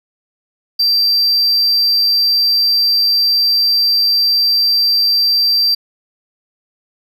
triangle tone, 4699 Hz, D8, in tune, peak -9 dBFS, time 0.79-5.75 s, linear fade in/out 10 ms, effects none

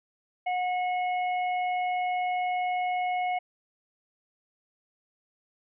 harmonic tone, 727 Hz, F#5, 31 cents flat, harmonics 1 / 3 / 4, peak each -26 / -35 / -46 dBFS, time 0.46-3.39 s, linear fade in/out 10 ms, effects none

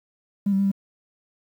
triangle tone with pitch steps, 201.2 / 193.8 / 198.1 / 196 Hz, G3 / G3 / G3 / G3, +45 / -20 / +18 / 0 cents, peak -14 dBFS, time 0.46-0.716 s, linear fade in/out 10 ms, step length 64 ms, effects tanh soft clip ceiling -16 dBFS + 9-bit

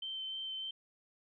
sine tone with vibrato, 3100 Hz, G7, 20 cents flat, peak -38 dBFS, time 0.02-0.71 s, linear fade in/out 5 ms, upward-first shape sine, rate 3.3 Hz, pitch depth 11 cents each way, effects none

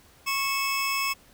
25% pulse tone pair together, 1098 / 2611 Hz, C#6 / E7, -17 / -17 cents, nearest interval octave + minor third, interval 1500 cents, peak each -24 dBFS, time 0.26-1.14 s, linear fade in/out 20 ms, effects pink hiss -56 dBFS RMS until 1.33 s

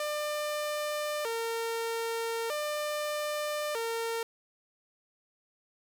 sawtooth tone with vibrato, 523.3 Hz, C5, in tune, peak -27 dBFS, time 0-4.23 s, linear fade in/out 2 ms, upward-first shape square, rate 0.4 Hz, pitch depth 230 cents each way, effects none

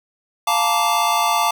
square chord, Bb major seventh, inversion second, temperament just, 699.2 / 874.1 / 932.3 / 1165.4 Hz, F5 / A5 / Bb5 / D6, +2 / -12 / 0 / -14 cents, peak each -23 / -21 / -25 / -21 dBFS, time 0.47-1.51 s, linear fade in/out 5 ms, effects none

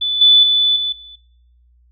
sine tone with level steps, 3485 Hz, A7, 17 cents flat, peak -16 / -6 / -11 / -17 / -35 dBFS, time 0.01-1.16 s, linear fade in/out 10 ms, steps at 0.21 / 0.43 / 0.76 / 0.92 s, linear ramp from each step 5 ms, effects noise-tail reverb RT60 0.8 s tail -26 dB re dry + added 60 Hz sine -50 dBFS peak until 1.91 s

